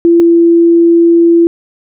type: tone pair in turn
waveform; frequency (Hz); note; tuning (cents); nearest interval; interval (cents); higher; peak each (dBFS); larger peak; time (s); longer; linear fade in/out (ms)
sine; 339.1 / 337.8; E4 / E4; +49 / +42; unison; 7; first; -3; neither; 0.05-0.2 / 0.2-1.47; second; 0
effects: none